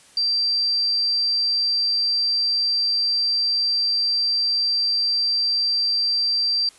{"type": "tone", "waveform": "sine", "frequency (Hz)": 4701, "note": "D8", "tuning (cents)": 1, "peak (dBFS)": -18, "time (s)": [0.17, 6.69], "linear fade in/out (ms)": 2, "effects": ["white hiss -51 dBFS RMS until 6.78 s", "resampled to 24000 Hz"]}